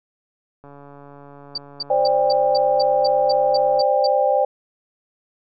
click train, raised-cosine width 1 ms, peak -29 dBFS, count 451, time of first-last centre 0.64-3.809 s, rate 142 Hz
sine tone bursts, 4636 Hz, D8, 23 cents flat, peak -22 dBFS, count 11, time 1.55-4.069 s, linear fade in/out 5 ms, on 29 ms, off 220 ms
sine chord, C suspended second, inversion none, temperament equal with one note detuned, 523.3 / 587.3 / 798.2 Hz, C5 / D5 / G5, 0 / 0 / +31 cents, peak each -19 dBFS, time 1.9-4.45 s, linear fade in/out 5 ms
effects none

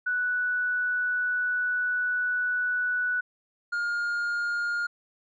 sine / triangle tone pair in turn, 1480 / 1417.1 Hz, F#6 / F6, 0 / +25 cents, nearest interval minor second, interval 75 cents, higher first, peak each -24 dBFS, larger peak neither, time 0.06-3.21 / 3.72-4.87 s, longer first, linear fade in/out 10 ms, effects resampled to 16000 Hz

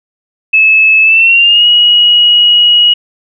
sine tone with pitch glide, 2600 to 2902 Hz, E7 to F#7, -24 to -34 cents, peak -3 dBFS, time 0.53-2.94 s, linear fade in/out 10 ms, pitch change +190 cents, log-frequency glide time 1.02-1.67 s, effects none

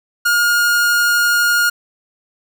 45% pulse tone, 1424 Hz, F6, 33 cents sharp, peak -12 dBFS, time 0.25-1.7 s, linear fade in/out 10 ms, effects none

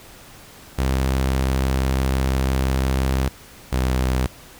sawtooth tone pair in turn, 65.9 / 64.1 Hz, C2 / C2, +13 / -35 cents, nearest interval unison, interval 48 cents, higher first, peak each -14 dBFS, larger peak neither, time 0.78-3.29 / 3.72-4.27 s, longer first, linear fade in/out 10 ms, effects pink hiss -44 dBFS RMS until 4.59 s

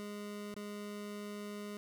25% pulse tone with dropouts, 206.6 Hz, G#3, 9 cents flat, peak -38 dBFS, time 0-1.77 s, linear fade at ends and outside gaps 0 ms, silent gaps 0.542-0.564 s, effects none

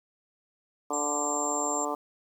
harmonic tone, 146.9 Hz, D3, 1 cent sharp, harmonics 2 / 3 / 4 / 5 / 6 / 7 / 8, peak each -36 / -36 / -36 / -36 / -36 / -36 / -36 dBFS, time 0.9-1.95 s, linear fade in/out 5 ms
sine tone, 7380 Hz, A#8, 18 cents flat, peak -30 dBFS, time 0.93-1.85 s, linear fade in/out 5 ms
effects 9-bit

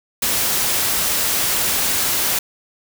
white noise, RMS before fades -19 dBFS, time 0.22-2.39 s, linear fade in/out 5 ms, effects none

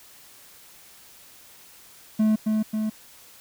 triangle tone with echo, 216.3 Hz, A3, 29 cents flat, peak -15 dBFS, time 2.19-2.36 s, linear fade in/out 10 ms, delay 270 ms, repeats 2, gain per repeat -3 dB, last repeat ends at 2.9 s, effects white hiss -50 dBFS RMS until 3.4 s

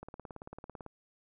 click train, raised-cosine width 1 ms, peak -30 dBFS, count 16, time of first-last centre 0.03-0.863 s, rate 18 Hz, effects none

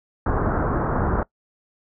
pink low-pass noise, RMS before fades -22 dBFS, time 0.26-1.23 s, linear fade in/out 2 ms, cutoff 1500 Hz, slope 48 dB/octave, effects noise-tail reverb RT60 0.1 s tail -22 dB re dry

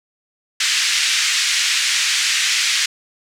pink band-pass noise, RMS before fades -18 dBFS, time 0.6-2.86 s, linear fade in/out 5 ms, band 1900 to 7600 Hz, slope 24 dB/octave, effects none

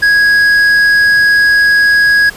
triangle tone with hard clipping, 1658 Hz, G#6, 3 cents flat, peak -7 dBFS, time 0.02-2.3 s, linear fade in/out 10 ms, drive 9 dB, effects pink hiss -32 dBFS RMS until 2.36 s + resampled to 32000 Hz

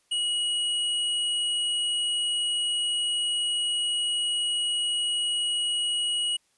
square tone, 2907 Hz, F#7, 31 cents flat, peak -25 dBFS, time 0.11-6.37 s, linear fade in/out 10 ms, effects white hiss -68 dBFS RMS until 6.57 s + resampled to 24000 Hz

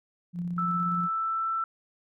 sine tone with tremolo, 174.61 Hz, F3, in tune, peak -28 dBFS, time 0.33-1.09 s, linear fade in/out 50 ms, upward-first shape square, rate 17 Hz, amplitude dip 25%
sine tone with pitch glide, 1318.5 to 1332.3 Hz, E6 to E6, 0 to +18 cents, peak -26 dBFS, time 0.58-1.64 s, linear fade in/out 2 ms, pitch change +18 cents, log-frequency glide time 0.98-1.51 s
effects none

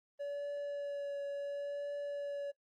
triangle tone with vibrato, 570 Hz, C#5, 48 cents sharp, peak -35 dBFS, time 0.19-2.52 s, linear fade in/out 20 ms, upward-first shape triangle, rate 0.71 Hz, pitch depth 16 cents each way, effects noise-tail reverb RT60 0.1 s tail -20 dB re dry + Opus 32 kbps

